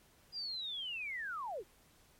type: linear sweep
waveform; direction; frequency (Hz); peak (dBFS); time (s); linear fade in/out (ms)
sine; down; 4910 to 313.7; -38; 0.32-1.64; 50
effects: pink hiss -66 dBFS RMS until 2.19 s + MP3 64 kbps